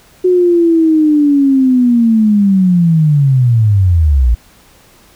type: linear sweep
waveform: sine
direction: down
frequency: 368 to 55 Hz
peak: -6 dBFS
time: 0.24-4.35 s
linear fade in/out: 10 ms
effects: pink hiss -45 dBFS RMS until 5.15 s